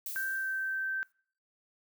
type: noise with exponential decay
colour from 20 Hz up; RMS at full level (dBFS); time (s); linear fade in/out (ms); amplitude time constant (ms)
violet; -37; 0.06-1.12; 1; 230
type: tone with pitch glide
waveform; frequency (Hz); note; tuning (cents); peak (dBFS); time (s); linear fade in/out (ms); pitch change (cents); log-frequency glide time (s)
sine; 1568 to 1553.6; G6 to G6; 0 to -16; -31; 0.16-1.03; 0; -16; 0.38-0.46
effects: noise-tail reverb RT60 0.5 s tail -25 dB re dry